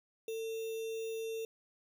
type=tone with sample-and-hold; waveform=sine; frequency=448.8 Hz; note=A4; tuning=34 cents sharp; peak=-36 dBFS; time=0.28-1.45 s; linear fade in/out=2 ms; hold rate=3150 Hz; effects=none